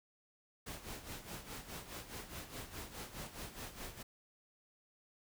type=noise with tremolo; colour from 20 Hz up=pink; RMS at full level=-45 dBFS; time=0.66-4.03 s; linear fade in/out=10 ms; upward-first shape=sine; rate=4.8 Hz; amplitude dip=70%; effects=none